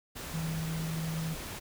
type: tone in noise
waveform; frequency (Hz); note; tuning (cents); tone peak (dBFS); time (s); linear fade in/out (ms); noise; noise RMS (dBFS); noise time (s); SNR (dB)
sine; 161.2; E3; -38; -32; 0.33-1.35; 20; pink; -41; 0.15-1.6; +6
effects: none